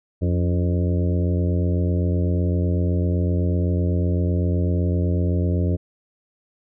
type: harmonic tone with a mistuned harmonic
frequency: 87.9 Hz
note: F2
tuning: 12 cents sharp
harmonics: 1 / 2 / 3 / 4 / 5 / 6 / 7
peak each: -19 / -25 / -29 / -31 / -33 / -35 / -36 dBFS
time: 0.21-5.77 s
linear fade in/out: 20 ms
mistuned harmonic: 3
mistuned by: +67 cents
effects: none